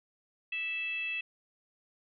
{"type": "tone with frequency modulation", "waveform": "sine", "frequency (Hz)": 2637, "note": "E7", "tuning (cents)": 0, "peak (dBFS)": -32, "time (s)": [0.52, 1.21], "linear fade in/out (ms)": 5, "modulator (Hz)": 668, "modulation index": 0.49, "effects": []}